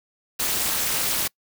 white noise with amplitude modulation, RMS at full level -20 dBFS, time 0.39-1.28 s, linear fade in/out 10 ms, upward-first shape sine, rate 272 Hz, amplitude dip 95%, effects noise-tail reverb RT60 0.1 s tail -26 dB re dry

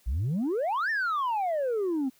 sine exponential two-way sweep, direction up then down, 53.2 to 1841 to 251.1 Hz, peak -23 dBFS, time 0.06-2.1 s, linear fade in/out 20 ms, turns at 0.9 s, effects tanh soft clip ceiling -24 dBFS + white hiss -63 dBFS RMS until 2.19 s

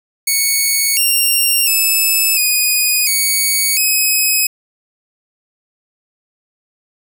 5% pulse tone with pitch steps, 2221 / 2774 / 2607 / 2478 / 2236 / 2539 Hz, C#7 / F7 / E7 / D#7 / C#7 / D#7, +3 / -12 / -20 / -8 / +14 / +34 cents, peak -3 dBFS, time 0.27-4.47 s, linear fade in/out 5 ms, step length 700 ms, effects none

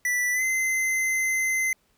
square tone with pitch glide, 1971 to 2063 Hz, B6 to C7, -4 to -25 cents, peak -23 dBFS, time 0.05-1.73 s, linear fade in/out 2 ms, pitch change +79 cents, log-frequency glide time 0.33-0.43 s, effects pink hiss -67 dBFS RMS until 1.97 s

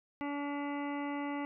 harmonic tone with a mistuned harmonic, 286.7 Hz, D4, 42 cents flat, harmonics 1 / 2 / 3 / 4 / 5 / 7 / 8 / 9 / 10, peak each -36 / -45 / -42 / -47 / -52 / -46 / -54 / -59 / -56 dBFS, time 0.21-1.45 s, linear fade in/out 0 ms, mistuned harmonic 10, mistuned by -40 cents, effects none

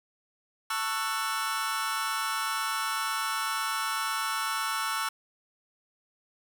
sawtooth chord, F# minor seventh, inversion first, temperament just, 888 / 1110 / 1332 / 1480 Hz, A5 / C#6 / E6 / F#6, +16 / +2 / +18 / 0 cents, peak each -32 / -30 / -28 / -32 dBFS, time 0.7-5.09 s, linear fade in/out 5 ms, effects none

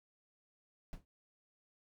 brown noise with exponential decay, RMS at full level -41 dBFS, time 0.93-1.05 s, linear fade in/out 0 ms, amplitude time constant 26 ms, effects none

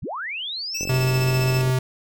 sine linear sweep, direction up, 39.72 to 6272 Hz, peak -27 dBFS, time 0.02-0.85 s, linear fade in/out 10 ms
25% pulse tone with tremolo, 2637 Hz, E7, in tune, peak -23 dBFS, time 0.74-1.62 s, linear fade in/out 10 ms, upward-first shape square, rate 15 Hz, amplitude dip 45%
click train, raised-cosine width 2 ms, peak -18 dBFS, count 42, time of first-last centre 0.81-1.697 s, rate 46.2 Hz
square tone, 129 Hz, C3, 24 cents flat, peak -19 dBFS, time 0.89-1.79 s, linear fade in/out 5 ms
effects none

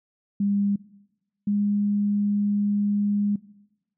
sine tone pair in turn, 201.4 / 204.7 Hz, G3 / G#3, +47 / -25 cents, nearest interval unison, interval 28 cents, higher second, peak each -20 dBFS, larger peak neither, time 0.4-0.76 / 1.47-3.36 s, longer second, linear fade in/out 5 ms, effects noise-tail reverb RT60 1.0 s tail -20 dB re dry

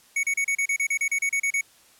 square tone bursts, 2227 Hz, C#7, 7 cents sharp, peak -22 dBFS, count 14, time 0.16-1.611 s, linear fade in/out 5 ms, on 73 ms, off 33 ms, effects white hiss -56 dBFS RMS until 1.99 s + low-pass 12000 Hz 12 dB/octave

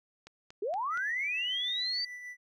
click train, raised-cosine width 0.2 ms, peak -31 dBFS, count 4, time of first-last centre 0.27-0.974 s, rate 4.26 Hz
sine linear sweep, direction up, 370 to 4681 Hz, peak -30 dBFS, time 0.62-2.05 s, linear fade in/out 5 ms
triangle tone with tremolo, 1975.5 Hz, B6, in tune, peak -38 dBFS, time 0.9-2.37 s, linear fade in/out 50 ms, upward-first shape sine, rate 6.7 Hz, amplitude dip 35%
effects none

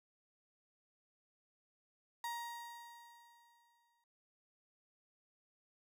35% pulse tone with exponential decay, 942 Hz, A#5, 18 cents sharp, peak -37 dBFS, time 2.24-4.04 s, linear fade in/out 2 ms, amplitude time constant 390 ms, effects none

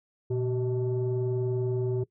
sine tone pair together, 119.8 / 380 Hz, A#2 / F#4, +48 / +46 cents, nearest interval octave + minor sixth, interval 1998 cents, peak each -26 dBFS, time 0.3-2.04 s, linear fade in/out 10 ms, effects noise-tail reverb RT60 0.1 s tail -20 dB re dry + tanh soft clip ceiling -22 dBFS

